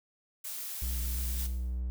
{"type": "noise", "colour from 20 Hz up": "blue", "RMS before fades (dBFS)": -39, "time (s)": [0.44, 1.47], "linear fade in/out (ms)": 10}
{"type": "tone", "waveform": "triangle", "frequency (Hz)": 61.74, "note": "B1", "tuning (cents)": 0, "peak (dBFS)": -29, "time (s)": [0.82, 1.9], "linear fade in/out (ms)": 0}
{"type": "noise with exponential decay", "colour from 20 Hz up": "blue", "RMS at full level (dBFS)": -40, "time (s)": [1.39, 1.81], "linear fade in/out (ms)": 5, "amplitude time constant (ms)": 91}
{"effects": []}